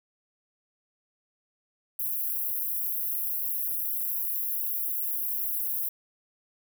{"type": "high-pass noise", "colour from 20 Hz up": "white", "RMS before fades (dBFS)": -30, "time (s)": [1.99, 5.89], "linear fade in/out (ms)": 5, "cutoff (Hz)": 11000, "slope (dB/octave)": 96, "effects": []}